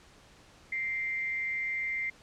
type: tone with amplitude modulation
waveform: sine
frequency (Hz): 2093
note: C7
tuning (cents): 0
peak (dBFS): -28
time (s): 0.72-2.1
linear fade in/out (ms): 5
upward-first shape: sine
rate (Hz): 220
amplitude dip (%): 45
effects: pink hiss -57 dBFS RMS until 2.22 s + low-pass 7000 Hz 12 dB/octave